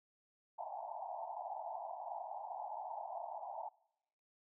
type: band-pass noise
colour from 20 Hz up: pink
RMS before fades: -45 dBFS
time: 0.58-3.69 s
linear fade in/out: 10 ms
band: 650 to 930 Hz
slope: 96 dB/octave
effects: noise-tail reverb RT60 0.9 s tail -25 dB re dry